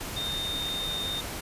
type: tone in noise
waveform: sine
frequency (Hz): 3652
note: A#7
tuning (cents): -36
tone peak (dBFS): -30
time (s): 0.16-1.21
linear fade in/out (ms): 10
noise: pink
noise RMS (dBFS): -36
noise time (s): 0-1.41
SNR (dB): +3
effects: resampled to 32000 Hz